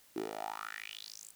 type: tone with high-pass filter sweep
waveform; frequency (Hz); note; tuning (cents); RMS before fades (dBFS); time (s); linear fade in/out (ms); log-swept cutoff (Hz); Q
10% pulse; 53.3; G#1; +46; -43; 0.16-1.31; 5; 330 to 8700; 5.4
effects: white hiss -63 dBFS RMS until 1.35 s